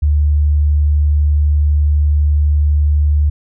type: tone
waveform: sine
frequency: 74 Hz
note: D2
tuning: 14 cents sharp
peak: -9 dBFS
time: 0.02-3.3 s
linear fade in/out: 10 ms
effects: none